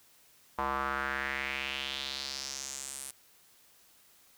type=tone with band-pass filter sweep; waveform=square; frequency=67.9 Hz; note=C#2; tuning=35 cents flat; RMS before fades=-36 dBFS; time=0.58-3.11 s; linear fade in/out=5 ms; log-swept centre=990 to 9800 Hz; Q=3.3; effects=white hiss -62 dBFS RMS until 4.37 s